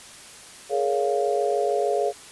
sine chord, Bb minor seventh, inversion third, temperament just, 419.5 / 466.2 / 559.4 / 699.2 Hz, Ab4 / Bb4 / Db5 / F5, +17 / 0 / +16 / +2 cents, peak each -24 / -29 / -26 / -26 dBFS, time 0.69-2.13 s, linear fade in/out 50 ms, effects white hiss -44 dBFS RMS until 2.31 s + resampled to 24000 Hz

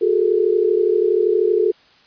sine tone cluster, 363.1 / 411.5 / 444.1 Hz, F#4 / G#4 / A4, -33 / -16 / +16 cents, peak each -18 dBFS, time 0.01-1.72 s, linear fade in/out 10 ms, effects white hiss -52 dBFS RMS until 2.06 s + resampled to 11025 Hz

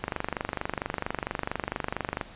click train, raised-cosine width 0.5 ms, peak -13 dBFS, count 54, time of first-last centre 0.04-2.212 s, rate 24.4 Hz, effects pink hiss -48 dBFS RMS until 2.35 s + resampled to 8000 Hz

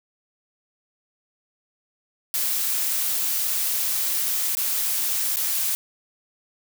blue noise with dropouts, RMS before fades -24 dBFS, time 2.34-5.75 s, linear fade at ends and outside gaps 0 ms, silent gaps 3.477-3.48 / 4.551-4.57 / 5.359-5.369 s, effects none

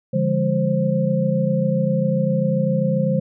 sine tone cluster, 144.5 / 172 / 204.7 / 526 Hz, D3 / F3 / G#3 / C5, -28 / -26 / -25 / +9 cents, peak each -22 dBFS, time 0.13-3.2 s, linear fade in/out 10 ms, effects none

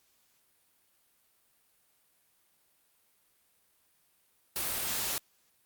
white noise, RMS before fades -33 dBFS, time 4.56-5.18 s, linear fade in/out 0 ms, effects white hiss -70 dBFS RMS until 5.65 s + Opus 48 kbps

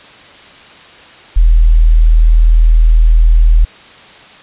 sine tone, 40.26 Hz, E1, 40 cents flat, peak -3 dBFS, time 1.36-3.65 s, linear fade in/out 10 ms, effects white hiss -37 dBFS RMS until 4.42 s + resampled to 8000 Hz

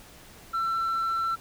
sine tone, 1343 Hz, E6, 32 cents sharp, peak -22 dBFS, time 0.53-1.36 s, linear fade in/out 20 ms, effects tanh soft clip ceiling -24 dBFS + pink hiss -50 dBFS RMS until 1.4 s

